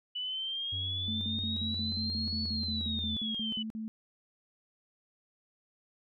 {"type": "exponential two-way sweep", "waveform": "sine", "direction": "up then down", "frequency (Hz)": [2960, 4435, 2960], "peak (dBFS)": -33, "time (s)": [0.15, 3.63], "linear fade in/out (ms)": 10, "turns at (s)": 2.42}
{"type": "tone with pitch glide", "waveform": "triangle", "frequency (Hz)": [92.5, 83.37], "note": ["F#2", "E2"], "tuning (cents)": [0, 20], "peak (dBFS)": -35, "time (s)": [0.72, 3.17], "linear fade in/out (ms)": 10, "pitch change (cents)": -180, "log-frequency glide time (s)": [1.27, 2.59]}
{"type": "tone bursts", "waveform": "sine", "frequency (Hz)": 220, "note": "A3", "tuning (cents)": 0, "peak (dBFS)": -35, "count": 16, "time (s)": [1.08, 3.88], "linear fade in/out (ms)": 0, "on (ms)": 130, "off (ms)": 48}
{"effects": []}